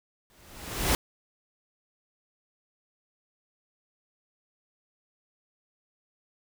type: noise with exponential growth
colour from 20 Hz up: pink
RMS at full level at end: -22 dBFS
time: 0.3-0.95 s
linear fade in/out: 0 ms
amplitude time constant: 140 ms
effects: none